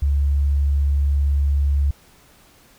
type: tone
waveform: sine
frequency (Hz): 70.7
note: C#2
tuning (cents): +35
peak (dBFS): -15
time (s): 0.02-1.91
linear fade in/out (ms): 5
effects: pink hiss -52 dBFS RMS until 2.78 s